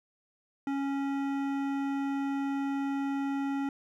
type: tone with hard clipping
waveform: sine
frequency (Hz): 276.6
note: C#4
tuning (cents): -4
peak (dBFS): -31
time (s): 0.67-3.69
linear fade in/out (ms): 2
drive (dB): 14
effects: none